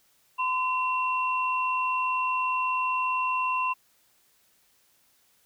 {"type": "tone pair together", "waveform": "sine", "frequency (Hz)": [1021, 2724], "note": ["C6", "F7"], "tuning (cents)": [-43, -44], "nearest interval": "octave + perfect fourth", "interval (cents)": 1699, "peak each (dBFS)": [-25, -30], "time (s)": [0.38, 3.74], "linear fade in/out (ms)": 20, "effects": ["white hiss -65 dBFS RMS until 5.45 s"]}